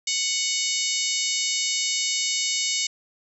harmonic tone with a mistuned harmonic, 740 Hz, F#5, in tune, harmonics 3 / 4 / 5 / 6 / 7 / 8 / 9 / 10, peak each -31 / -31 / -31 / -31 / -31 / -31 / -31 / -31 dBFS, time 0.07-2.87 s, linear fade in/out 5 ms, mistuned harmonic 10, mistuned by +34 cents, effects none

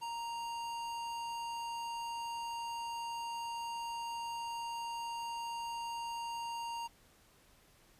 sine tone with hard clipping, 932.3 Hz, A#5, in tune, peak -40 dBFS, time 0.01-6.88 s, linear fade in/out 20 ms, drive 16 dB, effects pink hiss -65 dBFS RMS until 7.99 s + resampled to 32000 Hz

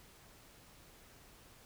silence, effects pink hiss -60 dBFS RMS until 1.65 s

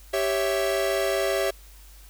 45% pulse chord, C# diminished, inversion second, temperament equal, 392 / 554.4 / 659.3 Hz, G4 / C#5 / E5, 0 / 0 / 0 cents, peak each -27 dBFS, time 0.13-1.51 s, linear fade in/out 10 ms, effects added 50 Hz sine -46 dBFS peak until 2.09 s + white hiss -53 dBFS RMS until 2.09 s

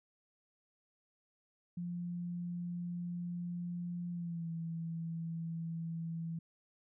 sine tone with pitch glide, 174.61 to 165.19 Hz, F3 to E3, 0 to +4 cents, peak -37 dBFS, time 1.77-6.39 s, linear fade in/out 5 ms, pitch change -96 cents, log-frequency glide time 4.11-4.49 s, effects none

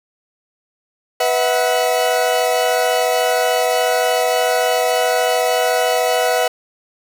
40% pulse chord, B suspended fourth, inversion none, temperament equal with one note detuned, 493.9 / 646.4 / 740 Hz, B4 / E5 / F#5, 0 / -34 / 0 cents, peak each -18 dBFS, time 1.2-6.48 s, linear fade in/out 5 ms, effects 8-bit

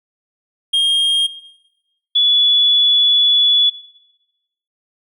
triangle / sine tone pair in turn, 3230 / 3422 Hz, G#7 / A7, -49 / -49 cents, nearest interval minor second, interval 100 cents, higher second, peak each -10 dBFS, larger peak neither, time 0.73-1.27 / 2.15-3.7 s, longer second, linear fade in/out 10 ms, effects noise-tail reverb RT60 1.0 s tail -17 dB re dry

